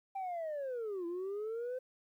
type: linear two-way sweep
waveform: sine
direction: down then up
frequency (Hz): 790 to 335.5 to 517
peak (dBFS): -34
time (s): 0.15-1.79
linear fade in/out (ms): 10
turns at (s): 1.06
effects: tanh soft clip ceiling -35 dBFS + 12-bit